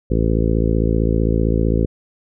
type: harmonic tone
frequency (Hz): 55.5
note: A1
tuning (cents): +16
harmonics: 1 / 2 / 3 / 4 / 5 / 6 / 7 / 8 / 9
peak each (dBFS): -18 / -21 / -23 / -24 / -25 / -26 / -26 / -27 / -28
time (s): 0.1-1.86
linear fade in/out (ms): 10
effects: none